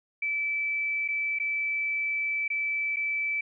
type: tone with dropouts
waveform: sine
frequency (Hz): 2314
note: D7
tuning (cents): -26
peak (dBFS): -26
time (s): 0.22-3.41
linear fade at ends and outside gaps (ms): 5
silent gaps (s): 1.079-1.085 / 1.388-1.398 / 2.48-2.501 / 2.961-2.967
effects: none